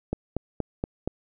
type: click train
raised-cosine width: 2 ms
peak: -13 dBFS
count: 5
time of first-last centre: 0.13-1.076 s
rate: 4.23 Hz
effects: none